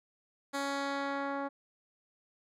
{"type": "tone with low-pass filter sweep", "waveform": "10% pulse", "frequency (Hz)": 278.7, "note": "C#4", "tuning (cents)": 9, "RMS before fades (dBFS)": -35, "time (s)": [0.53, 1.49], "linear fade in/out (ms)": 20, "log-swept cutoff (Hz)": [11000, 1100], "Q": 0.74, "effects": []}